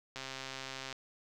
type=click train; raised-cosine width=0.2 ms; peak=-24 dBFS; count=103; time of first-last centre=0.16-0.927 s; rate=133 Hz; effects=none